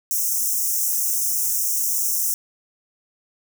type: high-pass noise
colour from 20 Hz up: white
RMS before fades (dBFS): -22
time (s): 0.11-2.34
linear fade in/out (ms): 0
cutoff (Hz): 5500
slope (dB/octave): 96
effects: none